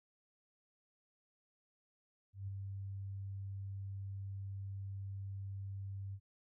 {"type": "tone with ADSR envelope", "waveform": "sine", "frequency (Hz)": 98, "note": "G2", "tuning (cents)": 0, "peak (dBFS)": -38, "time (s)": [2.33, 6.2], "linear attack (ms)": 150, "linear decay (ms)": 8, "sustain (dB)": -3, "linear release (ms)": 62, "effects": []}